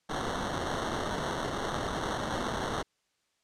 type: noise with sample-and-hold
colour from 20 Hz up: white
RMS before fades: -33 dBFS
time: 0.09-2.83 s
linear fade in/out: 10 ms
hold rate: 2450 Hz
effects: white hiss -75 dBFS RMS until 3.43 s + low-pass 7000 Hz 12 dB/octave